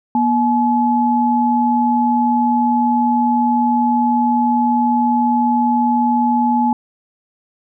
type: tone pair together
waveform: sine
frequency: 240.1 / 854.6 Hz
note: B3 / G#5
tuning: -49 / +49 cents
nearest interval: octave + minor seventh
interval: 2198 cents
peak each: -15 dBFS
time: 0.15-6.73 s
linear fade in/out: 2 ms
effects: none